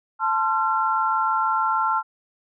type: chord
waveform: sine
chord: F major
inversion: first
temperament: equal with one note detuned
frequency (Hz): 880 / 1046.5 / 1365.8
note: A5 / C6 / F6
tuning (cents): 0 / 0 / -39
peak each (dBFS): -23 / -26 / -22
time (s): 0.19-2.03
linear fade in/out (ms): 50
effects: none